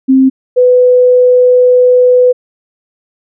sine tone pair in turn, 264.2 / 498.7 Hz, C4 / B4, +17 / +17 cents, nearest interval major seventh, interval 1100 cents, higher second, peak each -3 dBFS, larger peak neither, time 0.08-0.3 / 0.56-2.33 s, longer second, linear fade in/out 20 ms, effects none

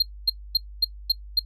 triangle tone bursts, 4204 Hz, C8, 7 cents sharp, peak -14 dBFS, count 6, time 0-1.394 s, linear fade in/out 5 ms, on 24 ms, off 250 ms, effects noise-tail reverb RT60 0.1 s tail -19 dB re dry + added 50 Hz sine -38 dBFS peak until 1.45 s

